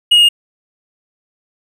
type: tone with pitch steps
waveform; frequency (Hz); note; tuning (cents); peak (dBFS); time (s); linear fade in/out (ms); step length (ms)
triangle; 2883 / 2861 / 2840; F#7 / F7 / F7; -46 / +41 / +28; -4; 0.11-0.29; 10; 60
effects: none